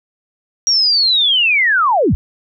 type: linear sweep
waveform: sine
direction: down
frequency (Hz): 5690 to 37.14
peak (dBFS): -10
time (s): 0.67-2.15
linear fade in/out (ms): 0
effects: none